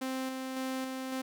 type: tone with tremolo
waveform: sawtooth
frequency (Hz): 261.6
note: C4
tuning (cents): 0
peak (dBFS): -29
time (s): 0.01-1.22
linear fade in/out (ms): 10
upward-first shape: square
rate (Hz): 1.8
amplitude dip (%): 30
effects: none